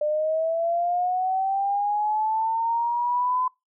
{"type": "linear sweep", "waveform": "sine", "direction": "up", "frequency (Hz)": [595, 1018], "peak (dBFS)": -21, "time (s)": [0.01, 3.48], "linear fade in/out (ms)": 5, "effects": ["noise-tail reverb RT60 0.2 s tail -23 dB re dry"]}